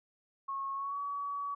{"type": "tone with pitch glide", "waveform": "sine", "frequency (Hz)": [1093, 1134.8], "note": ["C#6", "C#6"], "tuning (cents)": [-25, 40], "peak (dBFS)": -34, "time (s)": [0.48, 1.55], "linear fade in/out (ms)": 10, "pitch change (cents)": 65, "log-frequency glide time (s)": [0.74, 0.99], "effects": []}